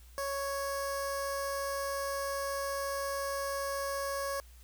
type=tone with notch filter; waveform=15% pulse; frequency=554.4 Hz; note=C#5; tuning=in tune; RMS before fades=-35 dBFS; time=0.18-4.4 s; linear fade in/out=0 ms; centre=2500 Hz; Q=0.82; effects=added 60 Hz sine -52 dBFS peak until 4.63 s + white hiss -62 dBFS RMS until 4.63 s